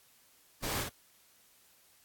pink noise with echo, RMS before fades -35 dBFS, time 0.62-0.84 s, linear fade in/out 20 ms, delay 56 ms, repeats 1, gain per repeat -4 dB, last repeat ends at 0.896 s, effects white hiss -64 dBFS RMS until 2.04 s + AAC 64 kbps

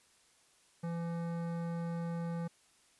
sine tone with hard clipping, 168.9 Hz, E3, 42 cents sharp, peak -37 dBFS, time 0.83-2.48 s, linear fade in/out 10 ms, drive 15 dB, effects white hiss -67 dBFS RMS until 2.99 s + resampled to 24000 Hz

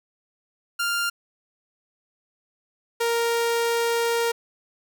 sawtooth tone pair in turn, 1396.9 / 466.2 Hz, F6 / A#4, 0 / 0 cents, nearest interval octave + perfect fifth, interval 1900 cents, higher first, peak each -19 / -17 dBFS, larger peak second, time 0.79-1.1 / 3-4.32 s, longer second, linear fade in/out 10 ms, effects none

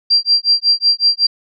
sine tone with tremolo, 4735 Hz, D8, 13 cents sharp, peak -7 dBFS, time 0.1-1.27 s, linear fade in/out 10 ms, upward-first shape sine, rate 5.4 Hz, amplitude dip 100%, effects none

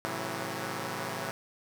5% pulse chord, F# half-diminished seventh, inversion first, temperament equal with one note detuned, 110 / 134.1 / 164.81 / 185 Hz, A2 / C3 / E3 / F#3, 0 / +43 / 0 / 0 cents, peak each -28 dBFS, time 0.05-1.31 s, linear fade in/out 0 ms, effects none

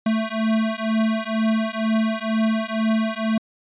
square beating tone pair, 220 / 222.1 Hz, A3 / A3, 0 / +16 cents, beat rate 2.1 Hz, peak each -23 dBFS, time 0.06-3.38 s, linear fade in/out 5 ms, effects resampled to 8000 Hz

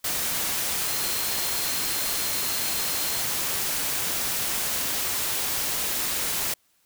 sine tone in noise, 4186 Hz, C8, in tune, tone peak -36 dBFS, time 0.88-3.22 s, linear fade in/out 5 ms, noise white, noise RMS -27 dBFS, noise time 0.04-6.54 s, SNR -12 dB, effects white hiss -66 dBFS RMS until 6.85 s

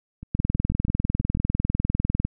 two click trains, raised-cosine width 5 ms, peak -10 / -24 dBFS, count 39 / 8, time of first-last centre 0.35-2.25 / 0.23-1.372 s, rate 20 / 6.13 Hz, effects none

